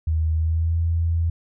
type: tone with pitch glide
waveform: sine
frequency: 79.5 to 83.26 Hz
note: D#2 to E2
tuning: +38 to +18 cents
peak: -18 dBFS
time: 0.07-1.3 s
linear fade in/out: 5 ms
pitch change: +80 cents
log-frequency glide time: 0.34-0.78 s
effects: none